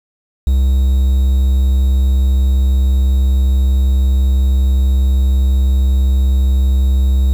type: tone with quantisation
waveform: triangle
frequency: 66.1 Hz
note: C2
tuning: 18 cents sharp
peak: -7 dBFS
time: 0.47-7.33 s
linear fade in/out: 0 ms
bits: 6
effects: none